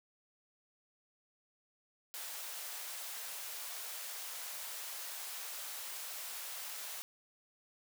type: high-pass noise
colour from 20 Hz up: white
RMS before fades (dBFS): -44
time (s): 2.14-7.02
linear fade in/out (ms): 0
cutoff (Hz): 530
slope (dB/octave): 24
effects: none